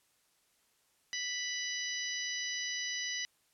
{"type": "harmonic tone", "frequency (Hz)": 987.8, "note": "B5", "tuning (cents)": 0, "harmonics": [2, 3, 4, 5, 6], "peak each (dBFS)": [-39, -41, -44, -42, -41], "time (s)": [1.13, 3.25], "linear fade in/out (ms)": 0, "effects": ["white hiss -72 dBFS RMS until 3.53 s", "low-pass 12000 Hz 12 dB/octave"]}